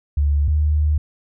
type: tone pair in turn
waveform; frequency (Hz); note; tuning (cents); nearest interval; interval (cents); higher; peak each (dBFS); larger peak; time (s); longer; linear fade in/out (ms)
sine; 72.4 / 75.51; D2 / D2; -24 / +49; minor second; 73; second; -14; neither; 0.17-0.48 / 0.48-0.98; second; 5
effects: none